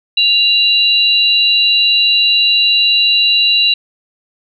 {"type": "tone pair together", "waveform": "sine", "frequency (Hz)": [2794, 3947], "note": ["F7", "B7"], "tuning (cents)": [0, -2], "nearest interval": "tritone", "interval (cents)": 598, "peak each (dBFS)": -11, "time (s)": [0.17, 3.74], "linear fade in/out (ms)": 5, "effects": []}